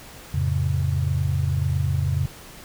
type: chord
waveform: sine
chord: F augmented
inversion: none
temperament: just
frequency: 87.31 / 109.13 / 136.42 Hz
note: F2 / A2 / C#3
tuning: 0 / -14 / -27 cents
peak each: -23 / -28 / -23 dBFS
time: 0.34-2.26 s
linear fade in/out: 5 ms
effects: pink hiss -43 dBFS RMS until 2.64 s